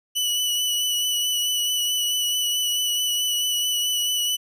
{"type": "tone with vibrato", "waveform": "sawtooth", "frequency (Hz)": 2960, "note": "F#7", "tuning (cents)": 0, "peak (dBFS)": -18, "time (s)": [0.15, 4.37], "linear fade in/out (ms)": 20, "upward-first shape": "sine", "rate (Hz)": 4.6, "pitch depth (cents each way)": 20, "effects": []}